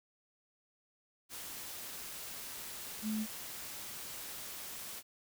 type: tone in noise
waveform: sine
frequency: 216.5 Hz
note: A3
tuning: 28 cents flat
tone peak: -33 dBFS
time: 3.02-3.27 s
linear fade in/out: 50 ms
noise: white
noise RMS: -45 dBFS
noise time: 1.29-5.03 s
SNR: +9 dB
effects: none